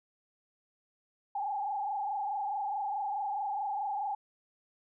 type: tone with frequency modulation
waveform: sine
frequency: 816 Hz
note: G#5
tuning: 31 cents flat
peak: -31 dBFS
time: 1.35-4.15 s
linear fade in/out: 5 ms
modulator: 24.7 Hz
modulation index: 1.7
effects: none